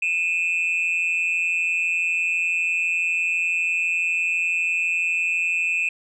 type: tone pair together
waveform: sine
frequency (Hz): 2465 / 2637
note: D#7 / E7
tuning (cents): -17 / 0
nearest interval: minor second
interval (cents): 117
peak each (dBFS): -21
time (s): 0.02-5.89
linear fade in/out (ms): 5
effects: tanh soft clip ceiling -16 dBFS